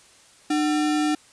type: tone with sample-and-hold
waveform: sine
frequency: 301.8 Hz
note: D4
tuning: 47 cents sharp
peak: -19 dBFS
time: 0.5-1.15 s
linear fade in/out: 5 ms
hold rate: 1050 Hz
effects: white hiss -53 dBFS RMS until 1.32 s + resampled to 22050 Hz